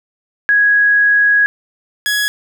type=tone pair in turn; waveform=sine / sawtooth; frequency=1661.2 / 1675.7 Hz; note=G#6 / G#6; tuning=0 / +15 cents; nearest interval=unison; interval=15 cents; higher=second; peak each=-8 / -10 dBFS; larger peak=first; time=0.49-1.46 / 2.06-2.28 s; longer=first; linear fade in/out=0 ms; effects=none